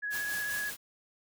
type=tone with vibrato; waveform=sine; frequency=1675 Hz; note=G#6; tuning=14 cents sharp; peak=-32 dBFS; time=0.02-0.71 s; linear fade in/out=20 ms; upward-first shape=triangle; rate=16 Hz; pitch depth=22 cents each way
type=noise with tremolo; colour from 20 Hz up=white; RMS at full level=-38 dBFS; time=0.1-0.77 s; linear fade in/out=50 ms; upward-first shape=sine; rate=4.9 Hz; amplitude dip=40%
effects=none